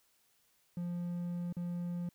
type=tone with dropouts; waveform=triangle; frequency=174.61 Hz; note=F3; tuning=in tune; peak=-33 dBFS; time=0.77-2.09 s; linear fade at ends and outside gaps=2 ms; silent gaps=1.526-1.567 s; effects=white hiss -72 dBFS RMS until 2.14 s